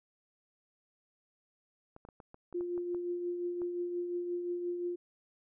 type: clicks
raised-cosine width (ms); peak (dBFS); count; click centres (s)
1; -36; 10; 1.964 / 2.051 / 2.088 / 2.202 / 2.344 / 2.527 / 2.609 / 2.778 / 2.947 / 3.618
type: tone with tremolo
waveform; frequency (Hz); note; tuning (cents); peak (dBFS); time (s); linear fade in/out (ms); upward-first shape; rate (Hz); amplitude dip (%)
sine; 351.3; F4; +10; -31; 2.54-4.96; 10; triangle; 5.7; 45
effects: none